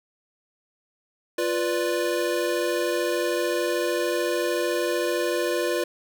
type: chord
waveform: square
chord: B diminished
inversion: second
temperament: equal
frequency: 349.2 / 493.9 / 587.3 Hz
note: F4 / B4 / D5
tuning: 0 / 0 / 0 cents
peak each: -27 / -28 / -29 dBFS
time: 1.38-5.84 s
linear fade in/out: 5 ms
effects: none